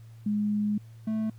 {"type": "tone pair in turn", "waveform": ["sine", "triangle"], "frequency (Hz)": [208.7, 218.9], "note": ["G#3", "A3"], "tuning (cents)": [9, -9], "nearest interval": "minor second", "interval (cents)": 82, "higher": "second", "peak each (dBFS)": -24, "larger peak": "neither", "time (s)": [[0.26, 0.78], [1.07, 1.3]], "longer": "first", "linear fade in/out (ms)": 5, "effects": ["added 113 Hz sine -45 dBFS peak until 1.38 s", "pink hiss -64 dBFS RMS until 1.38 s"]}